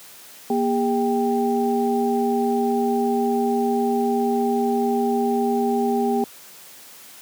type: tone cluster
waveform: sine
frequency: 237.1 / 405.3 / 788 Hz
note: A#3 / G#4 / G5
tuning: +30 / -42 / +9 cents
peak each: -21 / -22 / -24 dBFS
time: 0.5-6.24 s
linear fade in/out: 2 ms
effects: white hiss -44 dBFS RMS until 7.21 s + high-pass 150 Hz 12 dB/octave